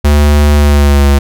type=tone with pitch glide; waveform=square; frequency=73.42 to 70.35 Hz; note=D2 to C#2; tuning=0 to +26 cents; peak=-5 dBFS; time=0.04-1.19 s; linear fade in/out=10 ms; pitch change=-74 cents; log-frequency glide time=0.55-1.06 s; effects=none